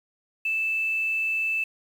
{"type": "tone with quantisation", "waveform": "sine", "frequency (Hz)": 2637, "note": "E7", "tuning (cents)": 0, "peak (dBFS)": -23, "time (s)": [0.45, 1.64], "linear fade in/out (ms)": 5, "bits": 8, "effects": []}